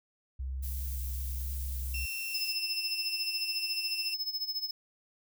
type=tone with vibrato; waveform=sine; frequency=65.41 Hz; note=C2; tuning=in tune; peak=-33 dBFS; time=0.39-2.06 s; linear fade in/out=10 ms; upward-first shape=sine; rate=1.1 Hz; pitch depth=11 cents each way
type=noise; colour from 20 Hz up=violet; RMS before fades=-43 dBFS; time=0.62-2.54 s; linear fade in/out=20 ms
type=tone; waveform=sawtooth; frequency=2700 Hz; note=E7; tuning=41 cents sharp; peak=-32 dBFS; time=1.94-4.14 s; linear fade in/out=2 ms
type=tone with tremolo; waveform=square; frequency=5200 Hz; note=E8; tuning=24 cents flat; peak=-30 dBFS; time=2.34-4.71 s; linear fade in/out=5 ms; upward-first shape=sine; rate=14 Hz; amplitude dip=80%
effects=none